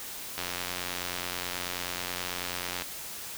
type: click train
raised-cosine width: 0.2 ms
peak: -15 dBFS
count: 219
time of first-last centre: 0.38-2.821 s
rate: 89.3 Hz
effects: white hiss -40 dBFS RMS until 3.37 s